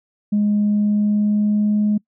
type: tone with pitch glide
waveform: sine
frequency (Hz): 207.7 to 209.7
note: G#3 to G#3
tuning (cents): 0 to +17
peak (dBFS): -13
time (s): 0.32-1.98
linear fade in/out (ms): 10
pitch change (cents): +17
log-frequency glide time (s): 0.6-1.79
effects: noise-tail reverb RT60 0.1 s tail -25 dB re dry + tanh soft clip ceiling -11 dBFS